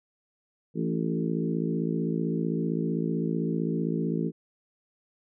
harmonic tone with a mistuned harmonic, 55.6 Hz, A1, 19 cents sharp, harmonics 3 / 4 / 5 / 6 / 7 / 8, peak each -29 / -31 / -33 / -35 / -36 / -37 dBFS, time 0.74-4.32 s, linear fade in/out 50 ms, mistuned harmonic 6, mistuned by +18 cents, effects none

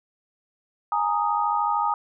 sine chord, Ab suspended second, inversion none, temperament equal with one note detuned, 830.6 / 923.8 / 1244.5 Hz, Ab5 / Bb5 / Eb6, 0 / -16 / 0 cents, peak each -25 dBFS, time 0.92-1.94 s, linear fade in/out 2 ms, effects none

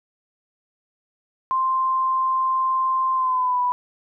sine tone with pitch glide, 1046.5 to 987.8 Hz, C6 to B5, 0 to 0 cents, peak -18 dBFS, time 1.51-3.72 s, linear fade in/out 0 ms, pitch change -100 cents, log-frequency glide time 3.14-3.6 s, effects none

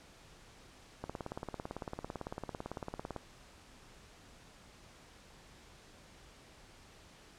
click train, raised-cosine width 1 ms, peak -25 dBFS, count 39, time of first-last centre 1.04-3.163 s, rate 17.9 Hz, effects pink hiss -58 dBFS RMS until 7.38 s + low-pass 8000 Hz 12 dB/octave

